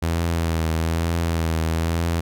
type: tone with vibrato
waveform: sawtooth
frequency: 82.41 Hz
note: E2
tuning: in tune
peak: -16 dBFS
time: 0.02-2.21 s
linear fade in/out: 10 ms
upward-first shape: triangle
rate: 1.1 Hz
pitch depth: 42 cents each way
effects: none